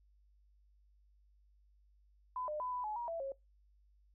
sine tone with pitch steps, 1006 / 604 / 1002 / 993 / 851 / 952 / 666 / 544 Hz, B5 / D5 / B5 / B5 / G#5 / A#5 / E5 / C#5, +32 / +48 / +25 / +9 / +42 / +36 / +18 / -33 cents, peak -37 dBFS, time 2.36-3.32 s, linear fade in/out 2 ms, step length 120 ms, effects noise-tail reverb RT60 0.2 s tail -23 dB re dry + added 50 Hz sine -65 dBFS peak until 4.14 s

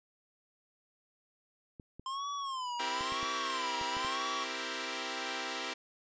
clicks, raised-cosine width 3 ms, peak -34 dBFS, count 8, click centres 1.798 / 1.996 / 3.009 / 3.122 / 3.23 / 3.813 / 3.968 / 4.048 s
square tone with vibrato, 1044 Hz, C6, 4 cents flat, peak -36 dBFS, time 2.06-4.44 s, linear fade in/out 2 ms, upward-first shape sine, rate 1 Hz, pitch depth 150 cents each way
5% pulse chord, C dominant seventh, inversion none, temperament equal, 261.6 / 329.6 / 392 / 466.2 Hz, C4 / E4 / G4 / Bb4, 0 / 0 / 0 / 0 cents, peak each -30 dBFS, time 2.79-5.74 s, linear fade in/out 10 ms
effects resampled to 16000 Hz

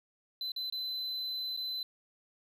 triangle tone with dropouts, 4035 Hz, B7, 36 cents sharp, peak -33 dBFS, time 0.41-1.83 s, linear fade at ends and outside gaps 2 ms, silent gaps 0.519-0.562 / 0.7-0.724 / 1.566-1.573 s, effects none

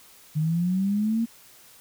sine linear sweep, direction up, 150 to 233.1 Hz, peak -21 dBFS, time 0.35-1.26 s, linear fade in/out 20 ms, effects white hiss -52 dBFS RMS until 1.8 s

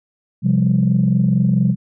sine chord, C suspended fourth, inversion none, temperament equal with one note detuned, 130.81 / 174.61 / 198.85 Hz, C3 / F3 / G3, 0 / 0 / +25 cents, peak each -16 dBFS, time 0.42-1.76 s, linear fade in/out 50 ms, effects tanh soft clip ceiling -5 dBFS

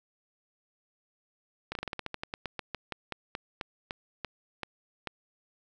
slowing click train, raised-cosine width 0.3 ms, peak -18 dBFS, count 22, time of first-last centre 1.72-5.073 s, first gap 32 ms, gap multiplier 1.14, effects none

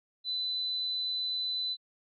sine tone, 4006 Hz, B7, 24 cents sharp, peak -30 dBFS, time 0.24-1.77 s, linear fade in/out 50 ms, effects AAC 64 kbps

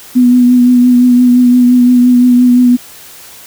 sine tone with vibrato, 246.9 Hz, B3, in tune, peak -3 dBFS, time 0.15-2.77 s, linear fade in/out 20 ms, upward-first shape triangle, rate 5.8 Hz, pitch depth 28 cents each way, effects white hiss -34 dBFS RMS until 3.46 s

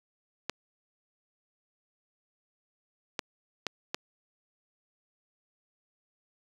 clicks, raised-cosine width 0.2 ms, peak -13 dBFS, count 4, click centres 0.496 / 3.192 / 3.667 / 3.945 s, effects high-pass 80 Hz 12 dB/octave + 7-bit

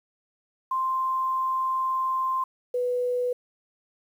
sine tone pair in turn, 1046.5 / 493.9 Hz, C6 / B4, 0 / 0 cents, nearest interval octave + minor second, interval 1300 cents, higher first, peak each -23 dBFS, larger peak neither, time 0.71-2.44 / 2.74-3.33 s, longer first, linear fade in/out 5 ms, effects 9-bit

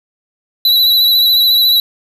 square tone with vibrato, 3951 Hz, B7, in tune, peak -8 dBFS, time 0.65-1.8 s, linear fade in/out 2 ms, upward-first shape sine, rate 14 Hz, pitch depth 34 cents each way, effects none

